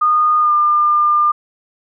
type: tone with pitch glide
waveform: sine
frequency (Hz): 1226 to 1200.1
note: D#6 to D6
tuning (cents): -26 to +37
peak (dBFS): -10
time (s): 0.01-1.32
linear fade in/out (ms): 10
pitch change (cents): -37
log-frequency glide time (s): 0.4-0.52
effects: none